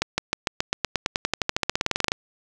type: accelerating click train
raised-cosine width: 0.2 ms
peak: -4 dBFS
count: 26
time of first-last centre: 0.02-2.119 s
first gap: 160 ms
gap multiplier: 0.94
effects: none